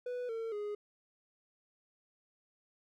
triangle tone with pitch steps, 493.9 / 452.9 / 415.3 Hz, B4 / A#4 / G#4, 0 / -50 / 0 cents, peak -34 dBFS, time 0.06-0.75 s, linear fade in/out 5 ms, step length 230 ms, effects none

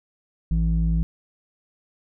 square tone with low-pass filter, 55 Hz, A1, in tune, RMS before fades -21 dBFS, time 0.51-1.03 s, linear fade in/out 0 ms, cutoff 150 Hz, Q 3.1, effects none

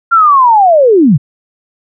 sine linear sweep, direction down, 1396 to 118.3 Hz, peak -3 dBFS, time 0.11-1.18 s, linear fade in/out 20 ms, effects none

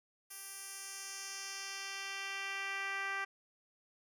10% pulse tone with band-pass filter sweep, 392 Hz, G4, in tune, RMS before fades -42 dBFS, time 0.3-3.25 s, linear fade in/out 10 ms, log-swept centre 12000 to 1700 Hz, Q 1.3, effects none

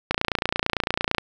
click train, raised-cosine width 0.3 ms, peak -5 dBFS, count 32, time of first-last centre 0.11-1.183 s, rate 28.9 Hz, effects none

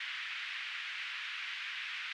white band-pass noise, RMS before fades -41 dBFS, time 0-2.13 s, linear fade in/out 5 ms, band 1600 to 2900 Hz, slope 24 dB/octave, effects none

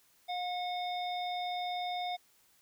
harmonic tone with a mistuned harmonic, 728 Hz, F#5, 28 cents flat, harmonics 1 / 3 / 5 / 7, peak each -34 / -45 / -42 / -52 dBFS, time 0.28-2.17 s, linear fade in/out 20 ms, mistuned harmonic 1, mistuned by -28 cents, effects white hiss -67 dBFS RMS until 2.61 s

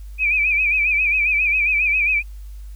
sine tone with vibrato, 2426 Hz, D#7, 44 cents flat, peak -15 dBFS, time 0.18-2.23 s, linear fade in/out 50 ms, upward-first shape sine, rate 7.4 Hz, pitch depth 97 cents each way, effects added 50 Hz sine -32 dBFS peak until 2.75 s + white hiss -56 dBFS RMS until 2.75 s

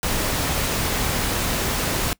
pink noise, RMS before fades -23 dBFS, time 0.03-2.13 s, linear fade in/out 0 ms, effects noise-tail reverb RT60 0.1 s tail -22 dB re dry

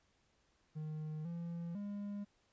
triangle tone with pitch steps, 154.5 / 169.9 / 203.5 Hz, D#3 / F3 / G#3, -12 / -47 / -35 cents, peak -38 dBFS, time 0.75-2.25 s, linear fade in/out 20 ms, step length 500 ms, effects pink hiss -75 dBFS RMS until 2.52 s + resampled to 16000 Hz

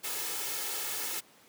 white noise with comb filter, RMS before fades -35 dBFS, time 0.03-1.21 s, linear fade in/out 20 ms, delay 2.3 ms, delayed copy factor +0.6, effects pink hiss -59 dBFS RMS until 1.48 s + high-pass 200 Hz 12 dB/octave

